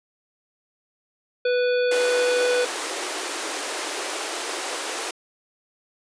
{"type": "harmonic tone", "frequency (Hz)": 493.9, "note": "B4", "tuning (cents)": 0, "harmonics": [1, 3, 5, 7, 9], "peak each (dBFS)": [-19, -29, -33, -36, -38], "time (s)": [1.45, 2.65], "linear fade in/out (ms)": 5}
{"type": "high-pass noise", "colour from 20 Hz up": "pink", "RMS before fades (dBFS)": -29, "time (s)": [1.91, 5.11], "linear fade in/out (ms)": 5, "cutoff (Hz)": 320, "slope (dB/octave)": 48}
{"effects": ["resampled to 22050 Hz"]}